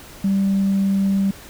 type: tone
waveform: sine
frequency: 195.6 Hz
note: G3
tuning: 4 cents flat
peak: -14 dBFS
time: 0.24-1.31 s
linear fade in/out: 5 ms
effects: tanh soft clip ceiling -12 dBFS + pink hiss -41 dBFS RMS until 1.49 s